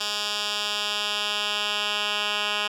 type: tone with band-pass filter sweep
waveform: 10% pulse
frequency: 207.7 Hz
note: G#3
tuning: in tune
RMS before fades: -27 dBFS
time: 0-2.68 s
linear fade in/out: 10 ms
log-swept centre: 4200 to 2700 Hz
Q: 1.8
effects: none